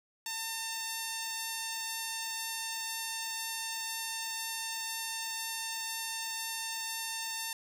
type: tone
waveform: 5% pulse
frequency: 902 Hz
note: A5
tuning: 43 cents sharp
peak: -23 dBFS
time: 0.26-7.53 s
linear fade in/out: 2 ms
effects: none